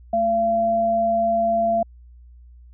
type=tone pair together; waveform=sine; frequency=220 / 680.9 Hz; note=A3 / F5; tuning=0 / -44 cents; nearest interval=octave + minor sixth; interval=1956 cents; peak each=-28 / -17 dBFS; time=0.13-1.83 s; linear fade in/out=5 ms; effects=added 60 Hz sine -43 dBFS peak until 2.73 s